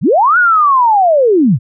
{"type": "linear two-way sweep", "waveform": "sine", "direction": "up then down", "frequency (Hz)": [96.9, 1486, 96.9], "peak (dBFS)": -6, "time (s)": [0.01, 1.59], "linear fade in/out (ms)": 50, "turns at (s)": 0.38, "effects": []}